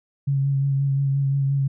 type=tone with vibrato; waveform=sine; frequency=138 Hz; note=C#3; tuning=7 cents flat; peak=-18 dBFS; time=0.27-1.68 s; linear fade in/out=10 ms; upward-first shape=sine; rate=5.7 Hz; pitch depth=22 cents each way; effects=none